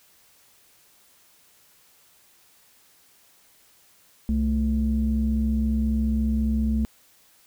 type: tone pair together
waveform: sine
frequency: 65.41 / 220 Hz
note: C2 / A3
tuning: 0 / 0 cents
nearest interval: octave + major sixth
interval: 2100 cents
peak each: -22 / -22 dBFS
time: 4.29-6.85 s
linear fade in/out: 0 ms
effects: tanh soft clip ceiling -14 dBFS + white hiss -58 dBFS RMS until 7.46 s